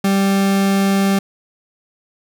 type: tone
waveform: 40% pulse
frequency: 196 Hz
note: G3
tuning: in tune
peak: -12 dBFS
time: 0.04-1.19 s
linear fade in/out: 5 ms
effects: none